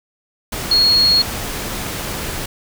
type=tone in noise; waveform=sine; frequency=4309 Hz; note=C#8; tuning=50 cents flat; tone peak=-10 dBFS; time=0.71-1.22 s; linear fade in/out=5 ms; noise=pink; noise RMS=-25 dBFS; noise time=0.52-2.46 s; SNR=+12 dB; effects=none